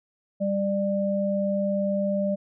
sine tone pair together, 197.6 / 595.2 Hz, G3 / D5, +14 / +23 cents, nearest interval octave + perfect fifth, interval 1909 cents, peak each -25 dBFS, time 0.4-2.36 s, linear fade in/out 20 ms, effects none

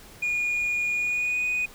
sine tone with pitch glide, 2439 to 2483 Hz, D#7 to D#7, -35 to -4 cents, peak -21 dBFS, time 0.22-1.66 s, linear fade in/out 10 ms, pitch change +31 cents, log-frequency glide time 0.94-1.46 s, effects tanh soft clip ceiling -22 dBFS + pink hiss -48 dBFS RMS until 1.74 s

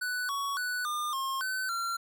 square tone with pitch steps, 1488 / 1118 / 1484 / 1206 / 1072 / 1520 / 1370 Hz, F#6 / C#6 / F#6 / D6 / C6 / F#6 / F6, +9 / +14 / +5 / +46 / +42 / +46 / -34 cents, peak -31 dBFS, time 0.01-1.97 s, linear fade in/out 10 ms, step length 280 ms, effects none

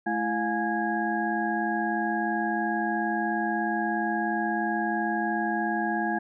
sine tone cluster, 216.7 / 333.3 / 710 / 833 / 1649 Hz, A3 / E4 / F5 / G#5 / G#6, -26 / +19 / +28 / +5 / -13 cents, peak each -31 dBFS, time 0.06-6.19 s, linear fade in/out 10 ms, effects none

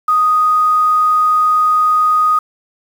sine tone with quantisation, 1244.5 Hz, D#6, in tune, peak -9 dBFS, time 0.08-2.39 s, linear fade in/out 5 ms, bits 6, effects none

